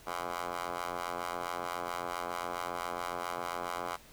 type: ring-modulated tone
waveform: 10% pulse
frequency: 87.31 Hz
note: F2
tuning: in tune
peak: -24 dBFS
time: 0.06-3.97 s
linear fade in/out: 20 ms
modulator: 919 Hz
effects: pink hiss -56 dBFS RMS until 4.12 s